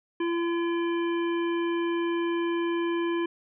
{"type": "harmonic tone", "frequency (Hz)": 340, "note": "F4", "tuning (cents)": -46, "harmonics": [1, 3, 5, 7, 9], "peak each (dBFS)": [-25, -35, -39, -42, -44], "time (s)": [0.2, 3.26], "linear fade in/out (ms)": 5, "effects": []}